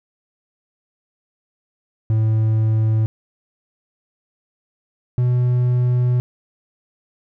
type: tone pair in turn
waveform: triangle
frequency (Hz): 110 / 123.73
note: A2 / B2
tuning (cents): 0 / +4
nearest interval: major second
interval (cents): 204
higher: second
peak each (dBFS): -12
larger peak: neither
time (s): 2.1-3.06 / 5.18-6.2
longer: second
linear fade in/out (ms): 0
effects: none